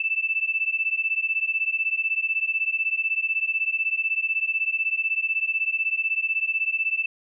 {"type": "beating tone pair", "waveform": "sine", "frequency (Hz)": [2637, 2653], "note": ["E7", "E7"], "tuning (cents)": [0, 10], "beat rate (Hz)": 16, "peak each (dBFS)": -25, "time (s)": [0, 7.06], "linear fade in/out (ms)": 5, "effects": []}